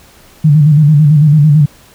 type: tone with vibrato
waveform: sine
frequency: 150 Hz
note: D3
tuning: 37 cents sharp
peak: -3 dBFS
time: 0.44-1.66 s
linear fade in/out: 10 ms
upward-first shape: square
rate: 9 Hz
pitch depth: 67 cents each way
effects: pink hiss -42 dBFS RMS until 1.94 s